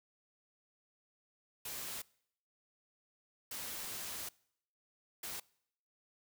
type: noise bursts at uneven times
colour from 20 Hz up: white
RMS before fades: -43 dBFS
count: 3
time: 1.65-2.02 / 3.51-4.29 / 5.23-5.4 s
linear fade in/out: 5 ms
effects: noise-tail reverb RT60 0.7 s tail -24 dB re dry